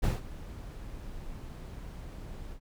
brown noise with ADSR envelope, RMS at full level -24 dBFS, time 0.02-2.6 s, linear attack 24 ms, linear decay 160 ms, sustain -18 dB, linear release 76 ms, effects none

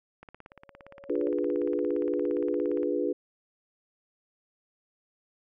click train, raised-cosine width 0.5 ms, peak -31 dBFS, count 46, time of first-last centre 0.23-2.831 s, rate 17.3 Hz
sine tone with exponential growth, 558 Hz, C#5, 11 cents sharp, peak -34 dBFS, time 0.5-1.29 s, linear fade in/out 5 ms, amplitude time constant 170 ms
sine chord, D diminished seventh, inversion none, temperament equal, 293.7 / 349.2 / 415.3 / 493.9 Hz, D4 / F4 / Ab4 / Cb5, 0 / 0 / 0 / 0 cents, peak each -31 dBFS, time 1.09-3.13 s, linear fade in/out 10 ms
effects none

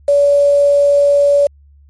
sine tone with quantisation, 571 Hz, D5, 49 cents flat, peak -7 dBFS, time 0.08-1.47 s, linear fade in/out 5 ms, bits 5, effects added 71 Hz sine -42 dBFS peak until 1.89 s + MP3 48 kbps

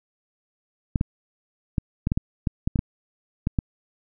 clicks, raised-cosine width 5 ms, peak -9 dBFS, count 12, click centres 0.958 / 1.011 / 1.782 / 2.071 / 2.119 / 2.175 / 2.472 / 2.675 / 2.758 / 2.791 / 3.471 / 3.588 s, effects none

